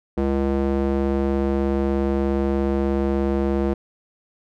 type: tone with band-pass filter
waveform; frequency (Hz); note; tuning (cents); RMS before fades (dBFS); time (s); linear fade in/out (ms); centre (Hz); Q
square; 68.4; C#2; -23; -21; 0.17-3.74; 10; 360; 1.2
effects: none